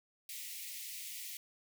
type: high-pass noise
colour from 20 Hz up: white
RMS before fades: -45 dBFS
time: 0.29-1.37 s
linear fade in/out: 2 ms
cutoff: 1900 Hz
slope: 96 dB/octave
effects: none